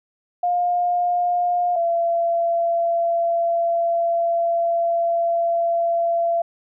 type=tone pair in turn; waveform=sine; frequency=708 / 678.9 Hz; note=F5 / F5; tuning=+23 / -49 cents; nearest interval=minor second; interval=72 cents; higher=first; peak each=-17 dBFS; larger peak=neither; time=0.43-1.76 / 1.76-6.42 s; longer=second; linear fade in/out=5 ms; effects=none